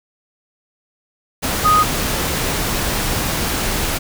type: tone in noise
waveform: sine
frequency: 1244.5 Hz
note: D#6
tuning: in tune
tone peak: -10 dBFS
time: 1.64-1.84 s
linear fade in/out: 20 ms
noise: pink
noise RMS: -20 dBFS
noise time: 1.42-3.99 s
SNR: +7 dB
effects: none